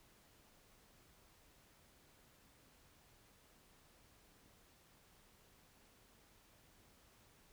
silence, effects pink hiss -68 dBFS RMS until 7.52 s

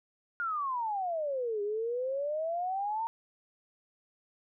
sine exponential two-way sweep, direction down then up, 1438 to 403.4 to 923 Hz, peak -30 dBFS, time 0.4-3.07 s, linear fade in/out 0 ms, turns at 1.62 s, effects none

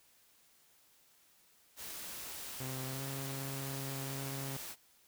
white noise, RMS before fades -45 dBFS, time 1.76-4.76 s, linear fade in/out 50 ms
sawtooth tone with pitch glide, 130.81 to 136.13 Hz, C3 to C#3, 0 to -31 cents, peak -36 dBFS, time 2.6-4.57 s, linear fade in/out 5 ms, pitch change +69 cents, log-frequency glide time 2.85-3.05 s
effects white hiss -67 dBFS RMS until 5.07 s

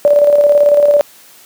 sine tone with tremolo, 582 Hz, D5, 16 cents flat, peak -4 dBFS, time 0.05-1.01 s, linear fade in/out 0 ms, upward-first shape square, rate 18 Hz, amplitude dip 40%, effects white hiss -42 dBFS RMS until 1.45 s + high-pass 150 Hz 12 dB/octave

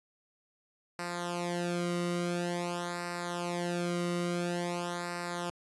sawtooth tone with flanger, 174.61 Hz, F3, in tune, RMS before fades -34 dBFS, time 0.99-5.5 s, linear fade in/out 0 ms, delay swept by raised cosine 0.3 to 1.21 ms, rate 0.48 Hz, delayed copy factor -0.85, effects resampled to 24000 Hz

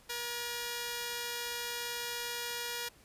5% pulse tone pair together, 477.2 / 1700.5 Hz, A#4 / G#6, +41 / +40 cents, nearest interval octave + minor seventh, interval 2199 cents, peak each -25 / -32 dBFS, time 0.09-2.89 s, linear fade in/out 10 ms, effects pink hiss -61 dBFS RMS until 3.04 s + resampled to 32000 Hz

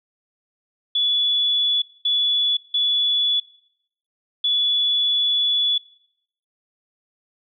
sine tone bursts at uneven times, 3426 Hz, A7, 47 cents flat, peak -17 dBFS, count 4, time 0.95-1.82 / 2.05-2.57 / 2.74-3.4 / 4.44-5.78 s, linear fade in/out 5 ms, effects noise-tail reverb RT60 0.7 s tail -18 dB re dry

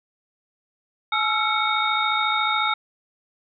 sine tone cluster, 853 / 1313 / 1367 / 2222 / 3702 Hz, G#5 / E6 / F6 / C#7 / A#7, +46 / -7 / -37 / +4 / -13 cents, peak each -26 dBFS, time 1.12-2.74 s, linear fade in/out 5 ms, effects none

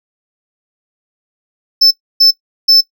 triangle tone bursts at uneven times, 5274 Hz, E8, in tune, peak -3 dBFS, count 3, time 1.81-1.91 / 2.2-2.31 / 2.68-2.81 s, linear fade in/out 10 ms, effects noise-tail reverb RT60 0.1 s tail -18 dB re dry

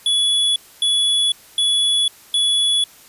square tone bursts, 3403 Hz, G#7, 41 cents sharp, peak -15 dBFS, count 4, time 0.06-2.84 s, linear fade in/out 2 ms, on 500 ms, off 260 ms, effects white hiss -46 dBFS RMS until 3.08 s + resampled to 32000 Hz

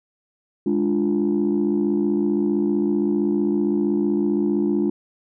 sine chord, D diminished, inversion second, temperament equal, 207.7 / 293.7 / 349.2 Hz, Ab3 / D4 / F4, 0 / 0 / 0 cents, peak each -21 dBFS, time 0.66-4.9 s, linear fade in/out 5 ms, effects tanh soft clip ceiling -12 dBFS

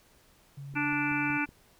sine tone, 139.5 Hz, C#3, 11 cents sharp, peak -39 dBFS, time 0.57-1.38 s, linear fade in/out 10 ms
click train, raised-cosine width 3 ms, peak -36 dBFS, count 5, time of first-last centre 0.74-1.49 s, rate 5.33 Hz
harmonic tone, 293 Hz, D4, 4 cents flat, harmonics 1 / 3 / 4 / 5 / 6 / 7 / 8 / 9, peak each -31 / -36 / -42 / -33 / -42 / -43 / -33 / -37 dBFS, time 0.75-1.46 s, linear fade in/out 20 ms
effects pink hiss -62 dBFS RMS until 1.79 s

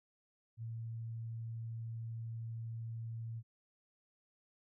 sine tone, 114.1 Hz, A#2, 37 cents flat, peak -40 dBFS, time 0.57-3.43 s, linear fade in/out 50 ms, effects none

